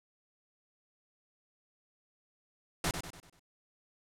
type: noise with echo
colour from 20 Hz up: pink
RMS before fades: -31 dBFS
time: 2.84-2.91 s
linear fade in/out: 2 ms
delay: 97 ms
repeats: 5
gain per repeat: -7 dB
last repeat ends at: 3.395 s
effects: low-pass 11000 Hz 12 dB/octave